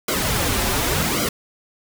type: noise with flanger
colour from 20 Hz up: pink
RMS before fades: -21 dBFS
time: 0.08-1.29 s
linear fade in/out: 5 ms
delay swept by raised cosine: 1.1 to 6.5 ms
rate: 0.88 Hz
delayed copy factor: -0.85
effects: none